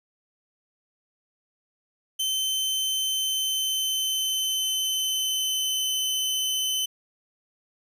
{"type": "tone with pitch glide", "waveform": "sawtooth", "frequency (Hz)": [3080, 3045], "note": ["G7", "F#7"], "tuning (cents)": [-31, 49], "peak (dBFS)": -21, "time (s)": [2.19, 6.86], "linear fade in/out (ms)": 10, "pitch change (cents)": -20, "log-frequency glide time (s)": [3.09, 5.9], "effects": []}